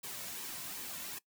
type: noise with flanger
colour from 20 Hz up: white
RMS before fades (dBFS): -43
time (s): 0.03-1.19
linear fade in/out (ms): 10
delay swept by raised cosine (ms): 1.4 to 2.5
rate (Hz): 2.6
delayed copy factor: -0.5
effects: noise-tail reverb RT60 0.1 s tail -20 dB re dry